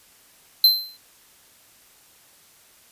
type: tone with exponential decay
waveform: square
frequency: 4098 Hz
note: C8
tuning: 37 cents flat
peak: -9 dBFS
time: 0.64-0.97 s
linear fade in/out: 2 ms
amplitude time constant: 70 ms
effects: white hiss -54 dBFS RMS until 2.91 s + resampled to 32000 Hz